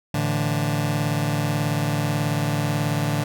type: chord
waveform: sawtooth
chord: A suspended fourth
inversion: none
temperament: just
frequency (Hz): 110 / 146.67 / 165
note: A2 / D3 / E3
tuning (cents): 0 / -2 / +2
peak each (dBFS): -22 / -19 / -24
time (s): 0.14-3.24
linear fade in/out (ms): 5
effects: none